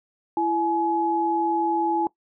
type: tone pair together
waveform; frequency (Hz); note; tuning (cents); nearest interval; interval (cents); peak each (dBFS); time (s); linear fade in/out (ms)
sine; 334.8 / 846; E4 / G#5; +27 / +32; octave + major third; 1605; -24 / -22; 0.37-2.07; 2
effects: noise-tail reverb RT60 0.1 s tail -20 dB re dry